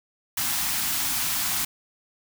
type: band-stop noise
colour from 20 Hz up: white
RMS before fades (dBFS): -26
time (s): 0.37-1.65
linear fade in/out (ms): 5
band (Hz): 320 to 690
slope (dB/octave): 48
effects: none